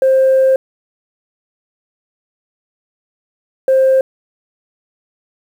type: tone pair in turn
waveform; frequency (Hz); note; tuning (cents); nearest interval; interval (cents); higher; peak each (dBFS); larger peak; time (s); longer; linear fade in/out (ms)
sine; 528 / 528; C5 / C5; +16 / +16; unison; 0; neither; -6; neither; 0.02-0.56 / 3.68-4.01; first; 2
effects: tanh soft clip ceiling -5 dBFS + 7-bit